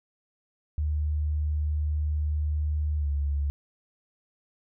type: tone with pitch glide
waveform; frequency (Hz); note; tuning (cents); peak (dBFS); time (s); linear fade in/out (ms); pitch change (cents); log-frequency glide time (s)
sine; 75.4 to 71.42; D2 to D2; +46 to -48; -24; 0.78-3.5; 0; -94; 2.97-3.09
effects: none